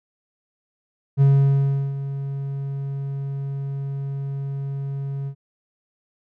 triangle tone with ADSR envelope, 138.3 Hz, C#3, 4 cents flat, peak -9 dBFS, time 1.17-5.35 s, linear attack 43 ms, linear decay 720 ms, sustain -14 dB, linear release 77 ms, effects none

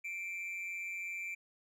triangle tone with amplitude modulation, 2349 Hz, D7, in tune, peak -34 dBFS, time 0.04-1.35 s, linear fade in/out 10 ms, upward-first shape sine, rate 183 Hz, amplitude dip 55%, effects none

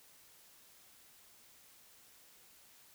silence, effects white hiss -62 dBFS RMS until 2.94 s

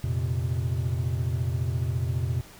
triangle chord, F suspended fourth, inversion none, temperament just, 87.31 / 116.41 / 130.96 Hz, F2 / Bb2 / C3, 0 / -2 / +2 cents, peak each -27 dBFS, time 0.04-2.41 s, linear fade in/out 0 ms, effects pink hiss -49 dBFS RMS until 2.59 s

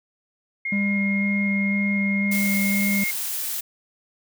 sine tone, 2140 Hz, C7, 38 cents sharp, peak -24 dBFS, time 0.65-3.11 s, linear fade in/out 5 ms
triangle tone with vibrato, 200 Hz, G3, 35 cents sharp, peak -19 dBFS, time 0.72-3.04 s, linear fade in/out 5 ms, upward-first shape square, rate 2 Hz, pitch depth 9 cents each way
blue noise, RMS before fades -28 dBFS, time 2.31-3.61 s, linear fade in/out 10 ms
effects none

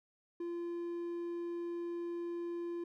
triangle tone, 343.9 Hz, F4, 27 cents flat, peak -35 dBFS, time 0.4-2.84 s, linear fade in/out 5 ms, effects none

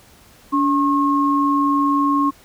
sine tone pair together, 286.1 / 1080.2 Hz, D4 / C#6, -45 / -45 cents, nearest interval octave + major seventh, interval 2300 cents, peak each -17 dBFS, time 0.52-2.31 s, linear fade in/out 20 ms, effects pink hiss -49 dBFS RMS until 2.44 s

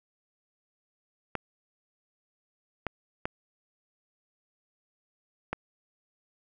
clicks, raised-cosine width 0.5 ms, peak -15 dBFS, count 4, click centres 1.353 / 2.867 / 3.255 / 5.53 s, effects none

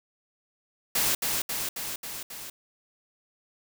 white noise with echo, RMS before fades -25 dBFS, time 0.95-1.15 s, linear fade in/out 5 ms, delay 270 ms, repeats 5, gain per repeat -3 dB, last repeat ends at 2.5 s, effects none

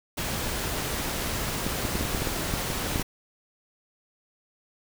pink noise, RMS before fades -30 dBFS, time 0.17-3.03 s, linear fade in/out 10 ms
clicks, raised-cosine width 3 ms, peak -16 dBFS, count 12, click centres 1.666 / 1.852 / 1.955 / 2.01 / 2.052 / 2.148 / 2.22 / 2.272 / 2.539 / 2.702 / 2.959 / 2.997 s
effects none

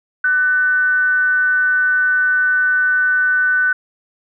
sine tone with frequency modulation, 1500 Hz, F#6, 23 cents sharp, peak -12 dBFS, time 0.24-3.73 s, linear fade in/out 5 ms, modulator 311 Hz, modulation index 0.21, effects none

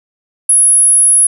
sine tone, 10710 Hz, E9, 26 cents sharp, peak -5 dBFS, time 0.49-1.27 s, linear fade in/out 5 ms, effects none

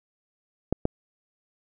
clicks, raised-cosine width 2 ms, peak -9 dBFS, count 2, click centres 0.726 / 0.854 s, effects none

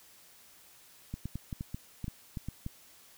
clicks, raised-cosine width 5 ms, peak -24 dBFS, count 11, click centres 1.14 / 1.256 / 1.356 / 1.528 / 1.609 / 1.745 / 2.043 / 2.081 / 2.372 / 2.486 / 2.664 s, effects white hiss -58 dBFS RMS until 3.17 s

